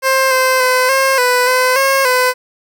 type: tone with pitch steps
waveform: 15% pulse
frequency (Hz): 529 / 518 / 509 / 535 / 496.5 / 509 / 541 / 505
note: C5 / C5 / C5 / C5 / B4 / C5 / C#5 / B4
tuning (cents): +19 / -17 / -48 / +38 / +9 / -48 / -42 / +39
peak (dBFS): -4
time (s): 0.02-2.34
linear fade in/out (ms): 50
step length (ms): 290
effects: none